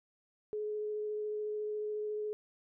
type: tone with vibrato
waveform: sine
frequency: 423.4 Hz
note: G#4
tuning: 33 cents sharp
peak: -34 dBFS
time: 0.53-2.33 s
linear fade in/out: 0 ms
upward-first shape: sine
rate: 14 Hz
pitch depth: 9 cents each way
effects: none